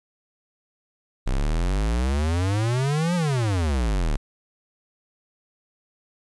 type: exponential two-way sweep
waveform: square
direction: up then down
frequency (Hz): 30.8 to 181.1 to 33.96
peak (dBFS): -21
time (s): 1.26-4.17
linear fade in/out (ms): 10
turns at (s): 3.15
effects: resampled to 24000 Hz + 10-bit